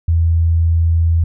sine tone, 82.9 Hz, E2, 10 cents sharp, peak -10 dBFS, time 0.08-1.24 s, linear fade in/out 5 ms, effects none

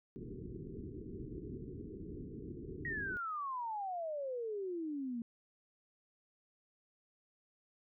white low-pass noise, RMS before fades -46 dBFS, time 0.16-3.17 s, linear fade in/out 0 ms, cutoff 430 Hz, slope 96 dB/octave
sine exponential sweep, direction down, 1914 to 227.3 Hz, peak -37 dBFS, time 2.85-5.22 s, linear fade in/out 2 ms
effects none

